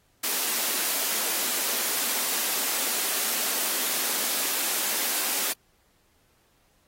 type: high-pass noise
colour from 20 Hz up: white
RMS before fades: -27 dBFS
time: 0.23-5.53 s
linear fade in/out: 10 ms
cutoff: 210 Hz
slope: 48 dB/octave
effects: pink hiss -66 dBFS RMS until 6.87 s + AAC 48 kbps